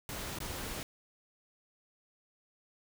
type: noise with dropouts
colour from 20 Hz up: pink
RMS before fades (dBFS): -40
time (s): 0.09-0.83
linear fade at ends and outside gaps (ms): 1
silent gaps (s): 0.387-0.403
effects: none